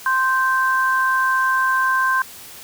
sine tone pair together, 1046.5 / 1561.2 Hz, C6 / G6, 0 / -8 cents, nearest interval perfect fifth, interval 692 cents, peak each -18 dBFS, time 0.06-2.22 s, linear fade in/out 2 ms, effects white hiss -39 dBFS RMS until 2.63 s

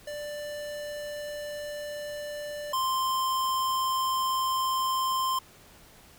square tone pair in turn, 590 / 1046.1 Hz, D5 / C6, +8 / -1 cents, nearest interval minor seventh, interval 991 cents, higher second, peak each -35 / -26 dBFS, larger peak second, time 0.07-2.73 / 2.73-5.39 s, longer neither, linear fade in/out 5 ms, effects pink hiss -54 dBFS RMS until 6.18 s

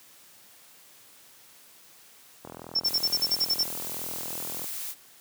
click train, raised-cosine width 1 ms, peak -26 dBFS, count 92, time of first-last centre 2.45-4.643 s, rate 41.5 Hz
sine tone bursts, 5400 Hz, E8, 41 cents sharp, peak -21 dBFS, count 10, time 2.75-3.637 s, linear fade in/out 10 ms, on 50 ms, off 43 ms
blue noise, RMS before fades -35 dBFS, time 2.83-4.95 s, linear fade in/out 50 ms
effects white hiss -54 dBFS RMS until 5.2 s + high-pass 100 Hz 12 dB/octave

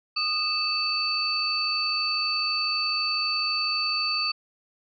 sine tone cluster, 1234 / 2632 / 4536 Hz, D#6 / E7 / C#8, -15 / -3 / +39 cents, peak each -31 / -30 / -25 dBFS, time 0.16-4.32 s, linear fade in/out 10 ms, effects none

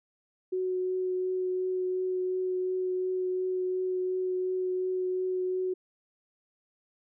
sine tone with vibrato, 369.3 Hz, F#4, 3 cents flat, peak -27 dBFS, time 0.52-5.74 s, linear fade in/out 10 ms, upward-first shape triangle, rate 2.8 Hz, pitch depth 11 cents each way, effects none

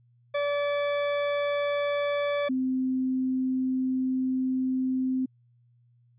40% pulse / sine tone pair in turn, 576 / 259 Hz, D5 / C4, -34 / -17 cents, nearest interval octave + major second, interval 1383 cents, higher first, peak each -24 dBFS, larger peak neither, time 0.34-2.49 / 2.49-5.26 s, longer second, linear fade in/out 10 ms, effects added 120 Hz sine -59 dBFS peak until 6.18 s + resampled to 8000 Hz

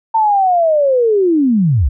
sine linear sweep, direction down, 905 to 54.4 Hz, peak -9 dBFS, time 0.14-1.89 s, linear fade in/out 10 ms, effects none

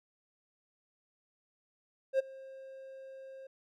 triangle tone with ADSR envelope, 533 Hz, C5, 32 cents sharp, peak -21 dBFS, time 2.13-3.47 s, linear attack 61 ms, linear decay 16 ms, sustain -23 dB, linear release 5 ms, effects none

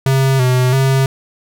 square tone with vibrato, 130.4 Hz, C3, 5 cents flat, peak -11 dBFS, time 0.06-1.06 s, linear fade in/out 2 ms, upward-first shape square, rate 1.5 Hz, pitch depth 49 cents each way, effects none

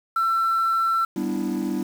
sine tone, 1343 Hz, E6, 32 cents sharp, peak -17 dBFS, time 0.16-1.05 s, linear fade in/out 5 ms
triangle chord, E minor seventh, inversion first, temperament equal, 196 / 246.9 / 293.7 / 329.6 Hz, G3 / B3 / D4 / E4, 0 / 0 / 0 / 0 cents, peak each -26 dBFS, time 1.16-1.83 s, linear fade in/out 5 ms
effects tanh soft clip ceiling -16 dBFS + 7-bit

